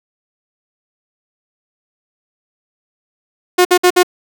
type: tone bursts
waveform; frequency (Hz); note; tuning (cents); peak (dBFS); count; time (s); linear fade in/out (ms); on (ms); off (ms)
sawtooth; 360; F#4; -47; -3; 4; 3.58-4.032; 10; 71; 56
effects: none